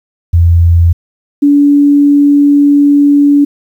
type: tone pair in turn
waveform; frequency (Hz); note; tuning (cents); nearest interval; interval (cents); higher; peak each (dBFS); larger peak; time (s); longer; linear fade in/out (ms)
sine; 85 / 286.9; F2 / D4; -46 / -40; octave + major sixth; 2106; second; -3; neither; 0.33-0.93 / 1.42-3.45; second; 10
effects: 7-bit